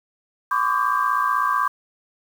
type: tone cluster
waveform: sine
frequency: 1019 / 1135 / 1191 / 1593 Hz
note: C6 / C#6 / D6 / G6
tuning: -46 / +41 / +24 / +27 cents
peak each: -24 / -21 / -25 / -26 dBFS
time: 0.51-1.68 s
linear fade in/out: 5 ms
effects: 7-bit